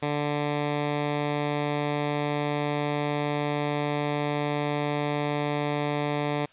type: tone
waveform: 10% pulse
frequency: 146.83 Hz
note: D3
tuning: in tune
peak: -17 dBFS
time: 0.02-6.46 s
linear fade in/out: 10 ms
effects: white hiss -56 dBFS RMS until 6.52 s + resampled to 8000 Hz